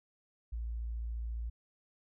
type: tone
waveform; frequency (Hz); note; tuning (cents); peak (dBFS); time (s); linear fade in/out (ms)
sine; 57.2; A#1; -32; -35; 0.52-1.5; 10
effects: none